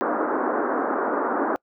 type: band-pass noise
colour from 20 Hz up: pink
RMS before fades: -24 dBFS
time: 0.01-1.56 s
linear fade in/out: 0 ms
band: 250 to 1500 Hz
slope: 48 dB/octave
effects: noise-tail reverb RT60 0.1 s tail -26 dB re dry